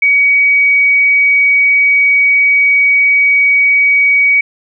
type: tone with frequency modulation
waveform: sine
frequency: 2260 Hz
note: C#7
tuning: 33 cents sharp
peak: -6 dBFS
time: 0.02-4.41 s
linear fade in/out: 5 ms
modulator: 38.5 Hz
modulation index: 0.31
effects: none